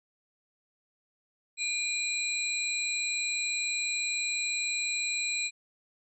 sine tone cluster, 2406 / 4036 / 7670 Hz, D7 / B7 / A#8, +41 / +37 / +48 cents, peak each -31 / -35 / -34 dBFS, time 1.57-5.51 s, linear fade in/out 50 ms, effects none

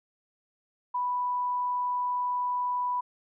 sine tone, 987.8 Hz, B5, in tune, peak -26 dBFS, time 0.94-3.01 s, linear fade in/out 10 ms, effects none

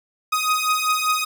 sawtooth beating tone pair, 1250 / 1255.1 Hz, D#6 / D#6, +8 / +15 cents, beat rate 5.1 Hz, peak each -18 / -18 dBFS, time 0.32-1.25 s, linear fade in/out 10 ms, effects none

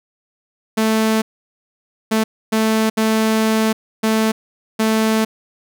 sawtooth tone bursts at uneven times, 220 Hz, A3, in tune, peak -10 dBFS, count 6, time 0.77-1.22 / 2.11-2.24 / 2.52-2.9 / 2.97-3.73 / 4.03-4.32 / 4.79-5.25 s, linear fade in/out 10 ms, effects none

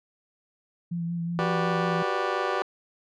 sine tone with vibrato, 170 Hz, F3, 46 cents flat, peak -27 dBFS, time 0.91-2.03 s, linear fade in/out 10 ms, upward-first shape sine, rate 5.5 Hz, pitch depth 23 cents each way
20% pulse chord, G major seventh, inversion third, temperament just, 367.5 / 392 / 490 / 588 Hz, F#4 / G4 / B4 / D5, -12 / 0 / -14 / +2 cents, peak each -26 dBFS, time 1.39-2.62 s, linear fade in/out 0 ms
effects low-pass 3000 Hz 12 dB/octave

